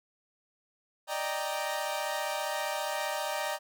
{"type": "chord", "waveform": "sawtooth", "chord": "Eb major seventh", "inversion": "third", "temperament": "equal", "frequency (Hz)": [587.3, 622.3, 784, 932.3], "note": ["D5", "Eb5", "G5", "Bb5"], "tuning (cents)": [0, 0, 0, 0], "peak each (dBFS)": -33, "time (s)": [1.07, 3.59], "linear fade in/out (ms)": 50, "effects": []}